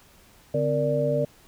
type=tone cluster; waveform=sine; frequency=144.5 / 256.7 / 462.9 / 587 Hz; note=D3 / C4 / A#4 / D5; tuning=-28 / -33 / -12 / -1 cents; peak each=-27 / -31 / -27 / -24 dBFS; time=0.54-1.25 s; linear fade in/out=5 ms; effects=pink hiss -55 dBFS RMS until 1.47 s